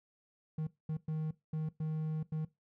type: tone bursts at uneven times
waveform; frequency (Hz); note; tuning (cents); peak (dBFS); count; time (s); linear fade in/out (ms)
triangle; 156.4; D#3; +9; -31; 6; 0.58-0.67 / 0.89-0.97 / 1.08-1.31 / 1.53-1.69 / 1.8-2.23 / 2.32-2.45; 5
effects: noise-tail reverb RT60 0.2 s tail -19 dB re dry